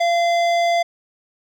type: tone with hard clipping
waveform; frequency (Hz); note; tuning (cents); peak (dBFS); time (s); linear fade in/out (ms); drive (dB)
sine; 687; F5; -29; -17; 0-0.83; 10; 14
effects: none